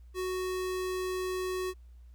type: tone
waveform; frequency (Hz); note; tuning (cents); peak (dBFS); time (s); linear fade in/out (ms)
square; 370; F#4; 0; -32; 0.14-1.74; 50
effects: added 60 Hz sine -49 dBFS peak until 2.14 s + pink hiss -75 dBFS RMS until 2.14 s